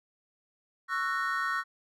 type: chord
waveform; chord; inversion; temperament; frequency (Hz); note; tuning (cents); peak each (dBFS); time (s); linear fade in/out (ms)
triangle; F# dominant seventh; second; just; 1110 / 1332 / 1480 / 1850; C#6 / E6 / F#6 / A#6; +2 / +18 / 0 / -14; -32; 0.88-1.64; 50
effects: none